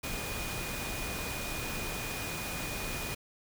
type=tone in noise; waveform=sine; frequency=2457 Hz; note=D#7; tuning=22 cents flat; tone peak=-42 dBFS; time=0.03-3.15 s; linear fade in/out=10 ms; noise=pink; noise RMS=-37 dBFS; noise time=0.03-3.15 s; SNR=-8 dB; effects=none